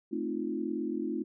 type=chord; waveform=sine; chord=F dominant seventh; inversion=first; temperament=equal; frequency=220 / 261.6 / 311.1 / 349.2 Hz; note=A3 / C4 / Eb4 / F4; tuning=0 / 0 / 0 / 0 cents; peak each=-37 / -37 / -35 / -36 dBFS; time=0.11-1.24 s; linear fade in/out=20 ms; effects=none